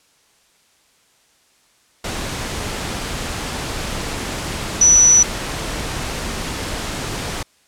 sine tone in noise, 5930 Hz, F#8, 3 cents sharp, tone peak -7 dBFS, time 4.81-5.23 s, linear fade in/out 5 ms, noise pink, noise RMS -25 dBFS, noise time 2.04-7.43 s, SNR +15 dB, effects white hiss -57 dBFS RMS until 7.67 s + low-pass 9000 Hz 12 dB/octave

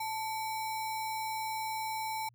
sine tone with sample-and-hold, 880 Hz, A5, in tune, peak -33 dBFS, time 0-2.29 s, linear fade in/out 5 ms, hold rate 3150 Hz, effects added 120 Hz sine -61 dBFS peak until 2.34 s

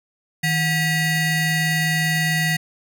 40% pulse ring-modulated tone, 891 Hz, A5, 22 cents sharp, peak -14 dBFS, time 0.43-2.57 s, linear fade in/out 10 ms, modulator 1050 Hz, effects none

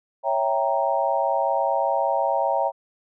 sine chord, C# diminished seventh, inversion none, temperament equal, 554.4 / 659.3 / 784 / 932.3 Hz, C#5 / E5 / G5 / Bb5, 0 / 0 / 0 / 0 cents, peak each -25 dBFS, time 0.23-2.72 s, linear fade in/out 50 ms, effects none

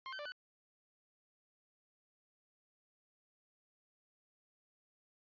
sawtooth tone with pitch steps, 1060 / 1537 / 588 / 1494 Hz, C6 / G6 / D5 / F#6, +22 / -35 / +2 / +16 cents, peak -39 dBFS, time 0.06-0.32 s, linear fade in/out 0 ms, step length 65 ms, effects resampled to 11025 Hz

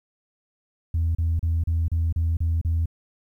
sine tone bursts, 82.41 Hz, E2, in tune, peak -18 dBFS, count 8, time 0.94-2.858 s, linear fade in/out 5 ms, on 210 ms, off 34 ms, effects tanh soft clip ceiling -17 dBFS + 10-bit

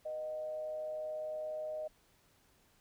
sine tone with frequency modulation, 619 Hz, D#5, 9 cents flat, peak -37 dBFS, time 0.05-1.88 s, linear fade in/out 10 ms, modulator 133 Hz, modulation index 0.29, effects pink hiss -69 dBFS RMS until 2.8 s

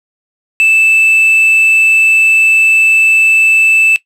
triangle tone with quantisation, 2637 Hz, E7, in tune, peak -4 dBFS, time 0.6-3.96 s, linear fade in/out 0 ms, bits 5, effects noise-tail reverb RT60 0.1 s tail -17 dB re dry + low-pass 12000 Hz 12 dB/octave

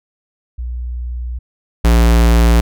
sine / square tone pair in turn, 60.6 / 57.89 Hz, B1 / A#1, -32 / -11 cents, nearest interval minor second, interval 79 cents, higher first, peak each -20 / -8 dBFS, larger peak second, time 0.58-1.39 / 1.84-2.61 s, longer first, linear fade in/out 10 ms, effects none

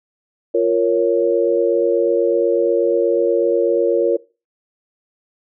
sine chord, Bb minor, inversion second, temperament equal, 349.2 / 466.2 / 554.4 Hz, F4 / Bb4 / Db5, 0 / 0 / 0 cents, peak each -18 / -16 / -18 dBFS, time 0.54-4.17 s, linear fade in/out 10 ms, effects noise-tail reverb RT60 0.3 s tail -20 dB re dry

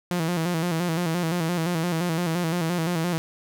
sawtooth tone with vibrato, 169.3 Hz, E3, 46 cents sharp, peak -19 dBFS, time 0.11-3.18 s, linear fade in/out 0 ms, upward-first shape square, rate 5.8 Hz, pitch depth 77 cents each way, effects none

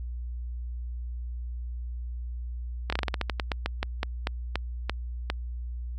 slowing click train, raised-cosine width 0.3 ms, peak -11 dBFS, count 18, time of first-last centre 2.9-5.301 s, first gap 25 ms, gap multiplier 1.19, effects added 60 Hz sine -32 dBFS peak until 5.98 s

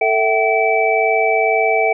sine tone cluster, 443.7 / 660 / 762 / 2307 Hz, A4 / E5 / G5 / D7, +14 / +2 / -49 / -31 cents, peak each -18 dBFS, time 0.01-1.93 s, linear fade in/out 5 ms, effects none

